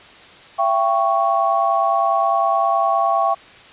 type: chord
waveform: sine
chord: C# diminished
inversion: first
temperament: equal with one note detuned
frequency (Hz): 674.3 / 784 / 1108.7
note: E5 / G5 / C#6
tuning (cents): +39 / 0 / 0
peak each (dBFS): -19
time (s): 0.58-3.35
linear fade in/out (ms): 20
effects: white hiss -43 dBFS RMS until 3.72 s + resampled to 8000 Hz